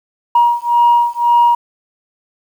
sine beating tone pair, 950 / 951.9 Hz, A#5 / A#5, +33 / +36 cents, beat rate 1.9 Hz, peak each -11 dBFS, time 0.35-1.55 s, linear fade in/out 5 ms, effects tanh soft clip ceiling -3 dBFS + 7-bit

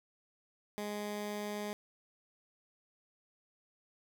15% pulse tone, 207.7 Hz, G#3, in tune, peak -31 dBFS, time 0.78-1.73 s, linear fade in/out 0 ms, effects none

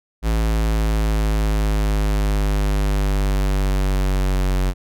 square exponential sweep, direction down, 55 to 46.5 Hz, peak -17 dBFS, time 0.22-4.74 s, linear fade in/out 50 ms, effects none

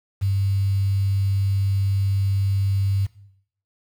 sine tone with quantisation, 98 Hz, G2, in tune, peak -18 dBFS, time 0.21-3.07 s, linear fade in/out 20 ms, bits 7, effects noise-tail reverb RT60 0.7 s tail -18 dB re dry

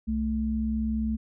sine tone pair together, 65.41 / 220 Hz, C2 / A3, 0 / 0 cents, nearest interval octave + major sixth, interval 2100 cents, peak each -30 / -26 dBFS, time 0.07-1.17 s, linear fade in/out 20 ms, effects none

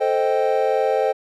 triangle chord, A half-diminished seventh, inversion none, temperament equal, 440 / 523.3 / 622.3 / 784 Hz, A4 / C5 / Eb5 / G5, 0 / 0 / 0 / 0 cents, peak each -20 / -19 / -22 / -21 dBFS, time 0-1.13 s, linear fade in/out 20 ms, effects none

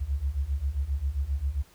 sine beating tone pair, 65.41 / 72.91 Hz, C2 / D2, 0 / -12 cents, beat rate 7.5 Hz, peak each -30 / -28 dBFS, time 0-1.63 s, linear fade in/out 20 ms, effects pink hiss -58 dBFS RMS until 1.74 s

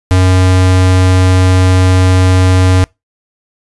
square tone, 92.5 Hz, F#2, in tune, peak -6 dBFS, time 0.11-2.84 s, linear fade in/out 0 ms, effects noise-tail reverb RT60 0.2 s tail -25 dB re dry + resampled to 24000 Hz

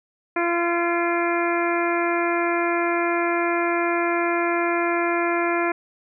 harmonic tone with a mistuned harmonic, 342.8 Hz, F4, 32 cents flat, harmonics 1 / 2 / 3 / 4 / 5 / 6 / 7, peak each -23 / -26 / -28 / -29 / -30 / -31 / -31 dBFS, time 0.36-5.72 s, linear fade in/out 5 ms, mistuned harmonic 6, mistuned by +33 cents, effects none

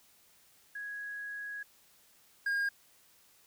sine / triangle tone pair in turn, 1661.2 / 1622.3 Hz, G#6 / G#6, 0 / -41 cents, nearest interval unison, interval 41 cents, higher first, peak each -38 / -27 dBFS, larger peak second, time 0.75-1.63 / 2.46-2.69 s, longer first, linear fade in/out 5 ms, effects white hiss -64 dBFS RMS until 3.46 s

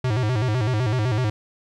square tone with vibrato, 116.54 Hz, A#2, in tune, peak -20 dBFS, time 0.04-1.3 s, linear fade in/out 5 ms, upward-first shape square, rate 7.9 Hz, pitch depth 160 cents each way, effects low-pass 5000 Hz 12 dB/octave + 10-bit

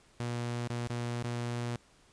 sawtooth tone with dropouts, 119.8 Hz, A#2, 48 cents sharp, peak -29 dBFS, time 0.2-1.76 s, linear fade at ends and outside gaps 0 ms, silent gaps 0.674-0.7 / 0.872-0.899 / 1.226-1.241 s, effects pink hiss -63 dBFS RMS until 2.12 s + resampled to 22050 Hz

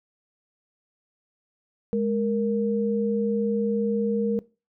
sine tone pair together, 208.3 / 466.2 Hz, G#3 / A#4, +5 / 0 cents, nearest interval octave + major second, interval 1395 cents, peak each -24 dBFS, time 1.93-4.39 s, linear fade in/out 0 ms, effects noise-tail reverb RT60 0.3 s tail -21 dB re dry

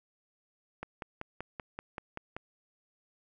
click train, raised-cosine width 0.5 ms, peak -23 dBFS, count 9, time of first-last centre 0.83-2.366 s, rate 5.21 Hz, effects none

